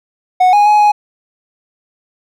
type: tone with pitch steps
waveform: triangle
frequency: 736 / 826 / 840 / 834 Hz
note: F#5 / G#5 / G#5 / G#5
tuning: -9 / -10 / +19 / +7 cents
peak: -4 dBFS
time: 0.4-0.92 s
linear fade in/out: 10 ms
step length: 130 ms
effects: none